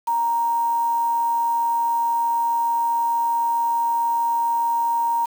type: tone with quantisation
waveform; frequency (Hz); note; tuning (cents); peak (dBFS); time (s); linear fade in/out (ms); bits
sine; 932.3; A#5; 0; -18; 0.07-5.26; 10; 6
effects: none